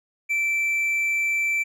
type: tone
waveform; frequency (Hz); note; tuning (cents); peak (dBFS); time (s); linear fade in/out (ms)
triangle; 2333; D7; -12; -19; 0.29-1.64; 20
effects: none